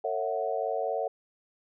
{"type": "chord", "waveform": "sine", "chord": "F# minor seventh", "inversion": "first", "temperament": "equal with one note detuned", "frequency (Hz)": [451.1, 554.4, 659.3, 740], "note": ["A4", "C#5", "E5", "F#5"], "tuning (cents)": [43, 0, 0, 0], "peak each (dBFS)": -33, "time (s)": [0.04, 1.08], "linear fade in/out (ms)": 5, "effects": []}